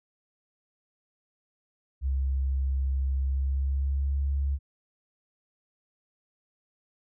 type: tone with pitch glide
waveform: sine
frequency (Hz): 67 to 69.48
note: C2 to C#2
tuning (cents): +42 to +5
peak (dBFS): -24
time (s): 2.01-4.59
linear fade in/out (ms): 50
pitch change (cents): +63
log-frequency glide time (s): 3.23-4.2
effects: none